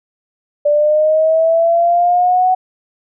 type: linear sweep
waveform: sine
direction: up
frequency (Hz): 584 to 746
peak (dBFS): -9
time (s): 0.65-2.55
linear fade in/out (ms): 10
effects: none